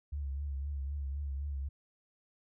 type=tone with vibrato; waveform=sine; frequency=70.2 Hz; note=C#2; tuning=22 cents sharp; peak=-34 dBFS; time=0.12-1.69 s; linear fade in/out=10 ms; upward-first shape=triangle; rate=3.9 Hz; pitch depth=75 cents each way; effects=none